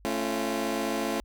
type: chord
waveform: 20% pulse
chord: A augmented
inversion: none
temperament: just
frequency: 220 / 275 / 343.8 Hz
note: A3 / C#4 / E#4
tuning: 0 / -14 / -27 cents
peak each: -27 dBFS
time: 0.05-1.2 s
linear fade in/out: 0 ms
effects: added 50 Hz sine -52 dBFS peak until 1.24 s